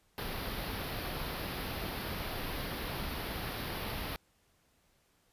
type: band-stop noise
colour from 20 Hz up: pink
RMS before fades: -38 dBFS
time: 0.18-4.16 s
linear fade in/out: 0 ms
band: 5000 to 11000 Hz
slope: 48 dB/octave
effects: pink hiss -71 dBFS RMS until 5.32 s + resampled to 32000 Hz